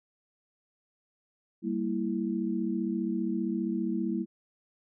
sine chord, E diminished, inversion first, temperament equal with one note detuned, 196 / 231.1 / 329.6 Hz, G3 / Bb3 / E4, 0 / -15 / 0 cents, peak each -32 dBFS, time 1.62-4.26 s, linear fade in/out 50 ms, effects none

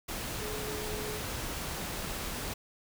sine tone in noise, 424.9 Hz, G#4, 40 cents sharp, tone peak -39 dBFS, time 0.41-1.2 s, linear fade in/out 10 ms, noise pink, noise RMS -37 dBFS, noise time 0.08-2.54 s, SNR -5 dB, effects none

